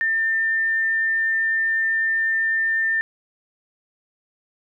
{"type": "tone", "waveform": "sine", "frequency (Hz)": 1798, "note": "A6", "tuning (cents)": 37, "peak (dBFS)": -18, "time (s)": [0.01, 3.01], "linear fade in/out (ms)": 0, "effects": []}